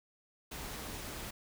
pink noise, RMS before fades -43 dBFS, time 0.51-1.31 s, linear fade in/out 10 ms, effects none

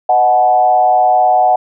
sine tone with frequency modulation, 740 Hz, F#5, in tune, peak -7 dBFS, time 0.09-1.56 s, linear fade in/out 5 ms, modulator 118 Hz, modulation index 0.78, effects none

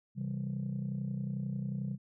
sine chord, C major, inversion none, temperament equal with one note detuned, 133.64 / 164.81 / 196 Hz, C3 / E3 / G3, +37 / 0 / 0 cents, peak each -35 / -40 / -36 dBFS, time 0.15-1.98 s, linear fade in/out 50 ms, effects tanh soft clip ceiling -28 dBFS

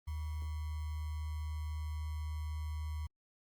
sine tone with sample-and-hold, 76.9 Hz, D#2, 20 cents flat, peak -36 dBFS, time 0.07-3.07 s, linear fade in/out 10 ms, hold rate 1050 Hz, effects Opus 32 kbps

